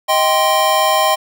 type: chord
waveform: square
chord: C minor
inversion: first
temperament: just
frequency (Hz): 627.9 / 784.9 / 1046.5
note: Eb5 / G5 / C6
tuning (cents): +16 / +2 / 0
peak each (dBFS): -17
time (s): 0.08-1.16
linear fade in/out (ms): 20
effects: none